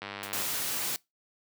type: click train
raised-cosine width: 0.3 ms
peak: -21 dBFS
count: 41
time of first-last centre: 0.02-0.42 s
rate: 100 Hz
type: noise with exponential decay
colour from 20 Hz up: white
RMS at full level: -36 dBFS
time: 0.23-0.37 s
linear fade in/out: 2 ms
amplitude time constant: 30 ms
type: noise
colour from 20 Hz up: white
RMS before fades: -32 dBFS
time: 0.33-0.96 s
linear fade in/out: 0 ms
effects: noise-tail reverb RT60 0.2 s tail -23 dB re dry + high-pass 100 Hz 12 dB/octave